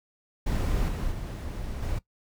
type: noise with level steps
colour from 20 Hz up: brown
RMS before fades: -26 / -30 / -34 / -30 dBFS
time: 0.46-1.99 s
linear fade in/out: 10 ms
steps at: 0.88 / 1.11 / 1.82 s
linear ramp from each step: 10 ms
effects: noise-tail reverb RT60 0.1 s tail -18 dB re dry